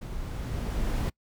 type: noise with level ramp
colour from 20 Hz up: brown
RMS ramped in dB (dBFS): -37 to -26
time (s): 0.01-1.1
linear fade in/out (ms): 10
effects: noise-tail reverb RT60 0.1 s tail -25 dB re dry